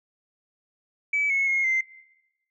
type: tone with pitch steps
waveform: sine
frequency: 2295 / 2188 / 2154 / 2080 Hz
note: D7 / C#7 / C7 / C7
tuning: -40 / -23 / +50 / -11 cents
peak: -20 dBFS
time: 1.13-1.81 s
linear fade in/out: 5 ms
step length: 170 ms
effects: noise-tail reverb RT60 1.0 s tail -22 dB re dry + tanh soft clip ceiling -16 dBFS